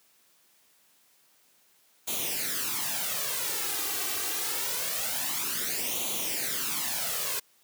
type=noise with flanger; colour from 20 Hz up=white; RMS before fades=-31 dBFS; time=2.07-7.4 s; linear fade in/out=10 ms; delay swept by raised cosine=0.29 to 2.59 ms; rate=0.25 Hz; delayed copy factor=+0.7; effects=white hiss -64 dBFS RMS until 7.63 s + high-pass 150 Hz 12 dB/octave